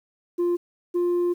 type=tone pair in turn; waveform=sine; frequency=349.2 / 351.1 Hz; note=F4 / F4; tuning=0 / +9 cents; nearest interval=unison; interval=9 cents; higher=second; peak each=-17 dBFS; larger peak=neither; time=0.38-0.57 / 0.94-1.34 s; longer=second; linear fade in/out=20 ms; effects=tanh soft clip ceiling -19 dBFS + 9-bit